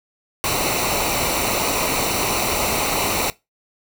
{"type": "noise with comb filter", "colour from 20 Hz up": "pink", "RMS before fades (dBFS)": -21, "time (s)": [0.44, 3.3], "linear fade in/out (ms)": 0, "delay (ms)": 0.6, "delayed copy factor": -0.65, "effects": ["noise-tail reverb RT60 0.2 s tail -19 dB re dry"]}